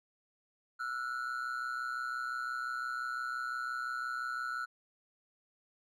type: ring-modulated tone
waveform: triangle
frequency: 1396.9 Hz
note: F6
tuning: in tune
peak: -30 dBFS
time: 0.79-4.66 s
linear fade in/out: 20 ms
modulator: 62.9 Hz
effects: none